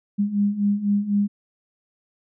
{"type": "beating tone pair", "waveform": "sine", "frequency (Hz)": [201, 205], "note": ["G3", "G#3"], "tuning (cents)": [44, -22], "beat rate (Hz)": 4, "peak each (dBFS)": [-24, -20], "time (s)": [0.18, 1.28], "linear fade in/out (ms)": 20, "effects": []}